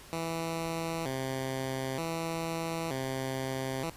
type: tone with vibrato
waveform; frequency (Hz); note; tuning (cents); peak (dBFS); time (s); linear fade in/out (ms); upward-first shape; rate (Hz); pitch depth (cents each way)
10% pulse; 147.6; D3; +9; -24; 0.13-3.9; 0; square; 0.54; 190
effects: pink hiss -51 dBFS RMS until 3.96 s + resampled to 32000 Hz